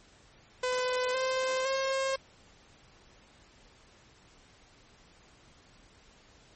sawtooth tone with pitch steps, 504 / 519.7 / 535.8 Hz, B4 / C5 / C5, +35 / -12 / +41 cents, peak -24 dBFS, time 0.63-2.16 s, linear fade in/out 5 ms, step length 510 ms, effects pink hiss -59 dBFS RMS until 6.55 s + MP3 32 kbps

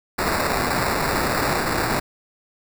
violet noise with sample-and-hold, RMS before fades -22 dBFS, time 0.18-2 s, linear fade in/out 10 ms, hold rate 3150 Hz, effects none

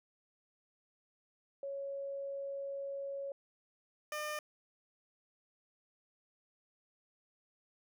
sine / 15% pulse tone pair in turn, 554.4 / 603.2 Hz, C#5 / D5, 0 / +46 cents, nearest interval minor second, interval 146 cents, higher second, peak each -38 / -31 dBFS, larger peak second, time 1.63-3.32 / 4.12-4.39 s, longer first, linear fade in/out 2 ms, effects none

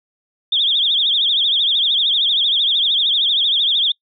sine tone with vibrato, 3446 Hz, A7, 37 cents flat, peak -13 dBFS, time 0.52-3.92 s, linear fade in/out 5 ms, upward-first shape triangle, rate 13 Hz, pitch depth 170 cents each way, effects noise-tail reverb RT60 0.1 s tail -26 dB re dry

